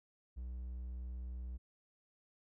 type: tone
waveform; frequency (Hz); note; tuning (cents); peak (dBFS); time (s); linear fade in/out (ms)
triangle; 61.74; B1; 0; -39; 0.36-1.58; 20
effects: none